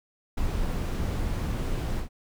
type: noise with ADSR envelope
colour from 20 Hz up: brown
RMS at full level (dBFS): -26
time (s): 0.37-2.09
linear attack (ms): 10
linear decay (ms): 4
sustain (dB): -2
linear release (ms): 110
effects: none